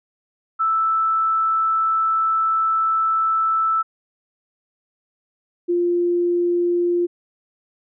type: tone pair in turn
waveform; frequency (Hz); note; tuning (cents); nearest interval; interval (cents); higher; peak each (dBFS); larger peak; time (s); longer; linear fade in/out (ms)
sine; 1318.5 / 349.2; E6 / F4; 0 / 0; octave + major seventh; 2300; first; -16 / -16; neither; 0.59-3.83 / 5.68-7.07; first; 20
effects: none